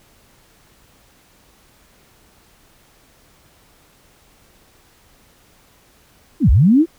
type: linear two-way sweep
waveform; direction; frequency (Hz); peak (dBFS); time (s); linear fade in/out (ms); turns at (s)
sine; down then up; 349.2 to 49 to 349.2; -8; 6.4-6.86; 50; 6.5
effects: pink hiss -53 dBFS RMS until 6.98 s